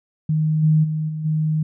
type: tone with level steps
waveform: sine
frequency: 155.56 Hz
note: D#3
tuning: in tune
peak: -16 / -12 / -20 / -24 / -17 dBFS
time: 0.29-1.63 s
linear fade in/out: 5 ms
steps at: 0.62 / 0.83 / 1.08 / 1.24 s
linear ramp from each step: 20 ms
effects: none